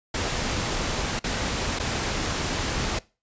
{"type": "noise with dropouts", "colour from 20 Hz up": "pink", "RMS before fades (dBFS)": -27, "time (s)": [0.14, 2.99], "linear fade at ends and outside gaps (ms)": 5, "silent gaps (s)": [[1.193, 1.24], [1.789, 1.797]], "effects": ["noise-tail reverb RT60 0.3 s tail -21 dB re dry", "resampled to 16000 Hz"]}